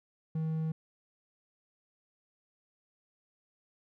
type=tone; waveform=triangle; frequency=159.1 Hz; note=D#3; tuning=39 cents sharp; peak=-28 dBFS; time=0.35-0.72 s; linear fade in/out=5 ms; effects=none